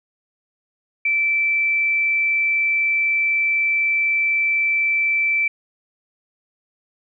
sine tone, 2328 Hz, D7, 16 cents flat, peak -16 dBFS, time 1.05-5.48 s, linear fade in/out 5 ms, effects none

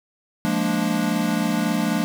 square chord, Bb dominant seventh, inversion second, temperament equal with one note detuned, 174.61 / 209.3 / 233.1 / 293.7 Hz, F3 / Ab3 / Bb3 / D4, 0 / +14 / 0 / 0 cents, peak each -27 / -25 / -26 / -27 dBFS, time 0.45-2.04 s, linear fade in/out 0 ms, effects none

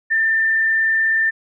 sine tone with frequency modulation, 1791 Hz, A6, 30 cents sharp, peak -14 dBFS, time 0.1-1.31 s, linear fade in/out 20 ms, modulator 36.3 Hz, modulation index 0.43, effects none

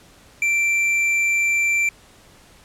sine tone with tanh clipping, 2349 Hz, D7, in tune, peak -18 dBFS, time 0.42-1.89 s, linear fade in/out 2 ms, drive 8 dB, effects pink hiss -50 dBFS RMS until 2.64 s + low-pass 11000 Hz 12 dB/octave

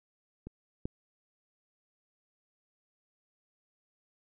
clicks, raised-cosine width 3 ms, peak -29 / -21 dBFS, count 2, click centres 0.47 / 0.855 s, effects none

